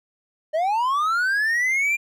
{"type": "linear sweep", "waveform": "triangle", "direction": "up", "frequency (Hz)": [600, 2408], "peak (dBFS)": -17, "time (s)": [0.53, 1.97], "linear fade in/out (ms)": 20, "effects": []}